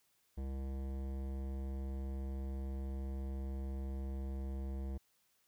sine tone with hard clipping, 67 Hz, C2, 42 cents sharp, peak -40 dBFS, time 0.37-4.98 s, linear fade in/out 10 ms, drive 16 dB, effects white hiss -75 dBFS RMS until 5.47 s

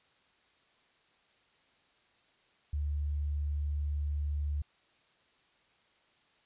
sine tone, 73.2 Hz, D2, 5 cents flat, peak -30 dBFS, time 2.73-4.62 s, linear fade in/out 5 ms, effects white hiss -68 dBFS RMS until 6.45 s + resampled to 8000 Hz

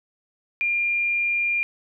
sine tone, 2400 Hz, D7, 37 cents sharp, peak -20 dBFS, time 0.61-1.63 s, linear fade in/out 0 ms, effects none

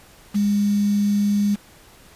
sine tone with quantisation, 204.3 Hz, G#3, 28 cents flat, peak -16 dBFS, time 0.34-1.56 s, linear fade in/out 20 ms, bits 6, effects pink hiss -49 dBFS RMS until 2.15 s + resampled to 32000 Hz

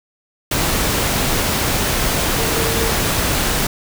sine tone in noise, 455.3 Hz, A#4, 41 cents flat, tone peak -23 dBFS, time 2.37-2.91 s, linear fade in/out 5 ms, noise pink, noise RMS -18 dBFS, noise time 0.51-3.67 s, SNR -8 dB, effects none

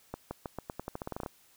accelerating click train, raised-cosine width 1 ms, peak -22 dBFS, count 15, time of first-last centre 0.14-1.262 s, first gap 170 ms, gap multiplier 0.87, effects white hiss -63 dBFS RMS until 1.56 s

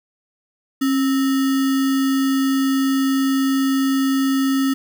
sine tone with sample-and-hold, 269.7 Hz, C#4, 47 cents flat, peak -15 dBFS, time 0.81-4.74 s, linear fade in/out 10 ms, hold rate 1575 Hz, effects none

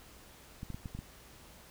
clicks, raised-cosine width 5 ms, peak -28 dBFS, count 6, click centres 0.631 / 0.703 / 0.745 / 0.858 / 0.95 / 0.99 s, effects added 60 Hz sine -63 dBFS peak until 1.7 s + pink hiss -56 dBFS RMS until 1.7 s

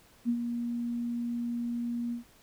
sine tone with ADSR envelope, 237.5 Hz, A#3, 33 cents sharp, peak -23 dBFS, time 0.25-2.24 s, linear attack 39 ms, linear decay 72 ms, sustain -7 dB, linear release 120 ms, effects pink hiss -60 dBFS RMS until 2.42 s

